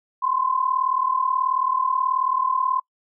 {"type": "tone pair together", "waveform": "sine", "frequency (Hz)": [1020.5, 1059], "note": ["C6", "C6"], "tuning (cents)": [-44, 21], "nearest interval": "minor second", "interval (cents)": 65, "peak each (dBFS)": -22, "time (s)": [0.22, 2.8], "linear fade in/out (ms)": 10, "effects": ["noise-tail reverb RT60 0.1 s tail -24 dB re dry"]}